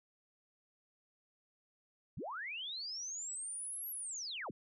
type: linear two-way sweep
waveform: sine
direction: up then down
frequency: 70.5 to 11750 to 70.5 Hz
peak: -40 dBFS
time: 2.17-4.51 s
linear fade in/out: 5 ms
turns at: 3.9 s
effects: none